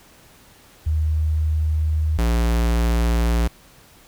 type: tone pair in turn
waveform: sine / square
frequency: 77.78 / 58.02 Hz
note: D#2 / A#1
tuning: 0 / -7 cents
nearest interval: perfect fourth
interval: 507 cents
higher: first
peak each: -17 dBFS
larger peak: neither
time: 0.86-2.18 / 2.18-3.48 s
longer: first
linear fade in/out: 10 ms
effects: pink hiss -50 dBFS RMS until 4.07 s